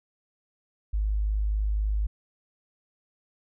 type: tone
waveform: sine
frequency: 51.91 Hz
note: G#1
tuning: in tune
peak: -23 dBFS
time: 0.93-2.07 s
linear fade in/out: 10 ms
effects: none